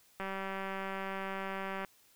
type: click train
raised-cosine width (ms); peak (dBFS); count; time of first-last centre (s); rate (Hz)
0.5; -24; 319; 0.2-1.848; 193
effects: white hiss -65 dBFS RMS until 2.15 s